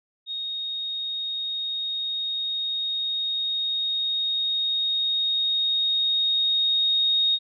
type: tone with level ramp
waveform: sine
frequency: 3729 Hz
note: A#7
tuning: in tune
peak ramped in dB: -28 to -18 dBFS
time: 0.26-7.39 s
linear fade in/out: 50 ms
effects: none